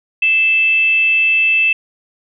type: tone with frequency modulation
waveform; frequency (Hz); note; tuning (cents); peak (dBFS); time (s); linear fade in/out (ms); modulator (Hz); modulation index
sine; 2641; E7; +3; -10; 0.22-1.73; 5; 580; 0.2
effects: none